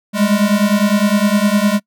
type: beating tone pair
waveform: square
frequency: 201.3 / 211.1 Hz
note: G3 / G#3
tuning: +46 / +29 cents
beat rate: 9.8 Hz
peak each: -15 dBFS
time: 0.13-1.8 s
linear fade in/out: 50 ms
effects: noise-tail reverb RT60 0.1 s tail -25 dB re dry